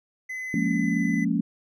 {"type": "tone with pitch glide", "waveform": "triangle", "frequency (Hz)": [2027, 2008], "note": ["B6", "B6"], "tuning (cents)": [45, 28], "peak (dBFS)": -29, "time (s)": [0.29, 1.25], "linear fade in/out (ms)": 10, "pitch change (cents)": -17, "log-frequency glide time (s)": [0.55, 0.98]}
{"type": "chord", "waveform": "sine", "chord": "Bb minor seventh", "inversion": "second", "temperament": "just", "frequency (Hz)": [174.81, 209.8, 233.1, 279.7], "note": ["F3", "Ab3", "Bb3", "Db4"], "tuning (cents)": [2, 18, 0, 16], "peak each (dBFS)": -27, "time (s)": [0.54, 1.41], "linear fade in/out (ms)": 2}
{"effects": []}